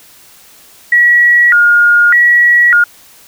sine tone with vibrato, 1656 Hz, G#6, 5 cents flat, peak -4 dBFS, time 0.92-2.84 s, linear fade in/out 5 ms, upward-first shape square, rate 0.83 Hz, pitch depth 260 cents each way, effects white hiss -41 dBFS RMS until 3.27 s

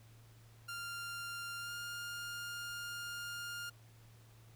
sawtooth tone with pitch glide, 1394 to 1409.4 Hz, F6 to F6, -4 to +15 cents, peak -38 dBFS, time 0.68-3.7 s, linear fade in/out 10 ms, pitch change +19 cents, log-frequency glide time 1.59-1.73 s, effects added 113 Hz sine -58 dBFS peak until 4.55 s + pink hiss -66 dBFS RMS until 4.55 s

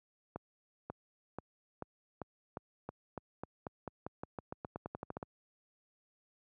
accelerating click train, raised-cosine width 1 ms, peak -26 dBFS, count 23, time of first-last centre 0.36-5.228 s, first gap 540 ms, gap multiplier 0.9, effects high-pass 80 Hz 12 dB/octave

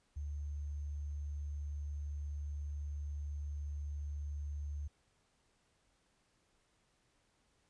sine tone with sample-and-hold, 72.9 Hz, D2, 12 cents flat, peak -38 dBFS, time 0.16-4.88 s, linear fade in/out 10 ms, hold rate 6300 Hz, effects pink hiss -75 dBFS RMS until 7.69 s + resampled to 22050 Hz

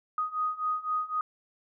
sine beating tone pair, 1244.5 / 1248.4 Hz, D#6 / D#6, 0 / +5 cents, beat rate 3.9 Hz, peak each -32 / -30 dBFS, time 0.18-1.21 s, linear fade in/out 2 ms, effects none

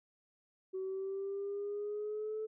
sine exponential sweep, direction up, 376.1 to 436.9 Hz, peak -35 dBFS, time 0.73-2.47 s, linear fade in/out 20 ms, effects tanh soft clip ceiling -32 dBFS

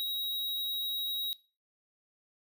square tone, 3822 Hz, A#7, 43 cents sharp, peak -32 dBFS, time 0-1.33 s, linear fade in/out 0 ms, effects noise-tail reverb RT60 0.3 s tail -18 dB re dry

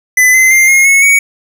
square tone with pitch steps, 2009 / 2054 / 2099 / 2146 / 2193 / 2242 Hz, B6 / C7 / C7 / C7 / C#7 / C#7, +29 / -33 / +5 / +43 / -19 / +19 cents, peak -5 dBFS, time 0.17-1.19 s, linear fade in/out 5 ms, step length 170 ms, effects none

